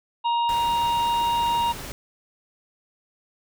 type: harmonic tone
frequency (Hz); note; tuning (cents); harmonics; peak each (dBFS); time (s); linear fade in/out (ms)
940; A#5; +14; 1 / 3 / 4; -20 / -33 / -36; 0.24-1.73; 20
type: noise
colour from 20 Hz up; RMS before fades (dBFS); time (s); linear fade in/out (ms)
pink; -36; 0.49-1.92; 0
effects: none